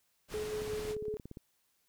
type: low-pass noise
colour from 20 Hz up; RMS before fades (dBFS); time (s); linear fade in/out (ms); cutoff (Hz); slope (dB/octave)
pink; -45; 0.28-0.96; 50; 11000; 12
type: tone with tremolo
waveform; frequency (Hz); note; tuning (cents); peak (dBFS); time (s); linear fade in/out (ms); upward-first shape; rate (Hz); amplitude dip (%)
sine; 426.1; G#4; +44; -34; 0.34-1.17; 0; square; 5.6; 30
type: click train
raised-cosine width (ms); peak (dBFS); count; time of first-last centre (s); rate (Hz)
3; -32; 14; 0.62-1.371; 17.3
effects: white hiss -75 dBFS RMS until 1.88 s